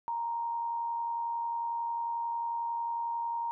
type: tone with amplitude modulation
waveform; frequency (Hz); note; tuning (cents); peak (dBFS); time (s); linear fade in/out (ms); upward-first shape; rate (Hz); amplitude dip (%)
sine; 932.3; A#5; 0; -29; 0.08-3.51; 0; sine; 91.1; 35
effects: none